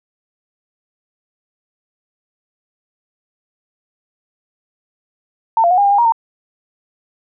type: tone with pitch steps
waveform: sine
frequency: 902 / 689 / 729 / 809 / 801 / 810 / 945 / 912 Hz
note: A5 / F5 / F#5 / G#5 / G5 / G#5 / A#5 / A#5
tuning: +43 / -24 / -26 / -46 / +37 / -43 / +23 / -38 cents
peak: -9 dBFS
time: 5.57-6.122 s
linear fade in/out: 2 ms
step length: 69 ms
effects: none